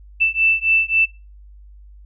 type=beating tone pair; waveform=sine; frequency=2653 / 2656.7 Hz; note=E7 / E7; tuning=+10 / +13 cents; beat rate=3.7 Hz; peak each=-17 dBFS; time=0.2-1.06 s; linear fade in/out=20 ms; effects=noise-tail reverb RT60 0.3 s tail -24 dB re dry + added 50 Hz sine -40 dBFS peak until 2.05 s